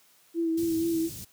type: tone with vibrato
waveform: sine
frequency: 330.1 Hz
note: E4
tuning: 2 cents sharp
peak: -24 dBFS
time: 0.34-1.1 s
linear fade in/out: 50 ms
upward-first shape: sine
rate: 4.2 Hz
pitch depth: 30 cents each way
type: band-stop noise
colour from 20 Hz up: pink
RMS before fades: -38 dBFS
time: 0.57-1.25 s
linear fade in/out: 10 ms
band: 180 to 5800 Hz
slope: 12 dB/octave
effects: white hiss -61 dBFS RMS until 1.32 s + high-pass 100 Hz 12 dB/octave